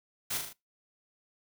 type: noise with echo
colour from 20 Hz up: white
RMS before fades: -33 dBFS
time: 0.3-0.38 s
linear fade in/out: 10 ms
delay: 38 ms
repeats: 4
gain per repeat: -4 dB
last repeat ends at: 0.532 s
effects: noise-tail reverb RT60 0.2 s tail -22 dB re dry